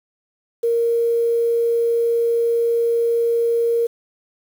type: tone with quantisation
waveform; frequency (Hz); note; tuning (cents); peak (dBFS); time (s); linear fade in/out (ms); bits
sine; 466.2; A#4; 0; -15; 0.63-3.87; 10; 7
effects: none